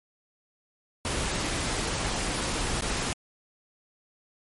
pink noise with dropouts, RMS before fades -29 dBFS, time 1.05-3.13 s, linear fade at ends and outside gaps 0 ms, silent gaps 2.809-2.822 s, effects MP3 48 kbps

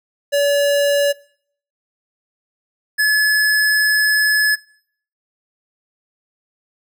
square tone pair in turn, 571 / 1711.1 Hz, D5 / A6, -49 / -49 cents, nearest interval octave + perfect fifth, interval 1900 cents, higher second, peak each -14 / -13 dBFS, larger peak second, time 0.32-1.13 / 2.98-4.56 s, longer second, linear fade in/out 20 ms, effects noise-tail reverb RT60 0.6 s tail -23 dB re dry

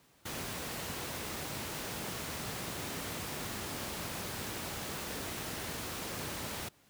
pink noise, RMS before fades -39 dBFS, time 0.25-6.69 s, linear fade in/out 10 ms, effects pink hiss -65 dBFS RMS until 6.89 s + high-pass 80 Hz 12 dB/octave

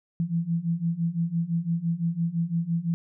sine beating tone pair, 164.81 / 170.71 Hz, E3 / F3, 0 / -39 cents, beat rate 5.9 Hz, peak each -28 / -26 dBFS, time 0.2-2.94 s, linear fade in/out 0 ms, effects none

